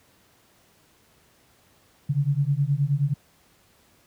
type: beating tone pair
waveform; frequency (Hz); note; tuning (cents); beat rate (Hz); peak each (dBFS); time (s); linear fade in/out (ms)
sine; 137.2 / 146.7; C#3 / D3; -17 / -2; 9.5; -23; 2.09-3.14; 10
effects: pink hiss -60 dBFS RMS until 4.06 s + high-pass 60 Hz 12 dB/octave